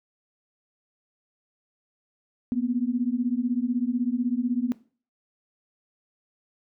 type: beating tone pair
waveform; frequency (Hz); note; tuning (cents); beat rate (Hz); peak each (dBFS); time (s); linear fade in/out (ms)
sine; 236.2 / 252.2; A#3 / B3; +23 / +36; 16; -26; 2.52-4.72; 0
effects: noise-tail reverb RT60 0.4 s tail -18 dB re dry